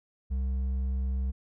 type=tone with hard clipping; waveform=sine; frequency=65.41 Hz; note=C2; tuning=in tune; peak=-28 dBFS; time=0.3-1.32 s; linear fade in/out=20 ms; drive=4 dB; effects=none